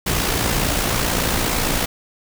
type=noise with amplitude modulation; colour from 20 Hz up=pink; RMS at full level=-18 dBFS; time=0.06-1.86 s; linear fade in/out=10 ms; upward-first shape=sine; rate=57.9 Hz; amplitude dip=45%; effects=none